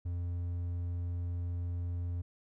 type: tone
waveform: triangle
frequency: 87.3 Hz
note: F2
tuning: in tune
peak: -31 dBFS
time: 0.05-2.22 s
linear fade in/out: 10 ms
effects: none